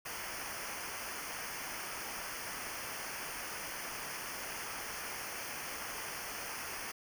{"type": "noise with comb filter", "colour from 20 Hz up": "pink", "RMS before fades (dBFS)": -42, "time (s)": [0.05, 6.92], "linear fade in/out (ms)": 10, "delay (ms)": 0.26, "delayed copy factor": -0.85, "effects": []}